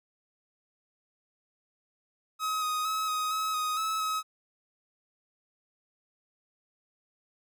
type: tone with pitch steps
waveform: 45% pulse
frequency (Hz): 1272 / 1249 / 1282 / 1256 / 1281 / 1251 / 1295 / 1277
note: D#6 / D#6 / E6 / D#6 / E6 / D#6 / E6 / D#6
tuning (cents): +38 / +6 / -49 / +16 / -50 / +9 / -31 / +45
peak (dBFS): -28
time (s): 2.39-4.23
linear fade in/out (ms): 50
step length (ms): 230
effects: none